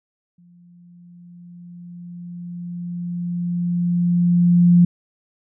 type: tone with exponential growth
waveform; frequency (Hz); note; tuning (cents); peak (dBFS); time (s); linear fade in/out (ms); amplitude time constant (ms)
sine; 174.61; F3; 0; -8; 0.38-4.85; 5; 970
effects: none